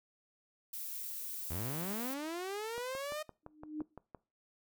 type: noise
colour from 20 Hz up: violet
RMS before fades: -42 dBFS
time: 0.73-2.14 s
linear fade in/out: 5 ms
type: linear sweep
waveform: sawtooth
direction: up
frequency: 71.7 to 622.3 Hz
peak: -34 dBFS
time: 1.5-3.23 s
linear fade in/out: 10 ms
type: click train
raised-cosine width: 1 ms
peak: -33 dBFS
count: 9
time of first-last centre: 2.78-4.148 s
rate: 5.85 Hz
type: tone with exponential growth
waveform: sine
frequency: 305.2 Hz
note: D#4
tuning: 33 cents flat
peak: -33 dBFS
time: 3.43-3.82 s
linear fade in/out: 2 ms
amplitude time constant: 84 ms
effects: noise-tail reverb RT60 0.3 s tail -21 dB re dry